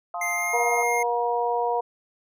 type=chord; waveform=sine; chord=F dominant seventh; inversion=none; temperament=just; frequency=698.5 / 873.1 / 1047.7 / 1257.2 Hz; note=F5 / A5 / C6 / Eb6; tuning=0 / -14 / +2 / +18 cents; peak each=-30 / -36 / -36 / -36 dBFS; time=0.14-0.83 s; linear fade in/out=2 ms
type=tone with pitch glide; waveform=square; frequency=2097 to 2128 Hz; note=C7 to C7; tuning=+3 to +29 cents; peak=-26 dBFS; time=0.21-1.03 s; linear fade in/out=5 ms; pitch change=+26 cents; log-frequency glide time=0.33-0.51 s
type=harmonic tone; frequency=238.4 Hz; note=A#3; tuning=39 cents sharp; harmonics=2 / 3 / 4; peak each=-26 / -26 / -26 dBFS; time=0.53-1.81 s; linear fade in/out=10 ms
effects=none